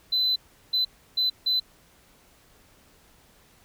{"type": "tone bursts at uneven times", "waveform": "sine", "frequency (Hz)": 4024, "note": "B7", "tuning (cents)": 32, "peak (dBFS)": -19, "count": 4, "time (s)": [[0.12, 0.36], [0.73, 0.85], [1.17, 1.3], [1.46, 1.6]], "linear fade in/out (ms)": 10, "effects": ["tanh soft clip ceiling -18 dBFS", "pink hiss -58 dBFS RMS until 3.64 s"]}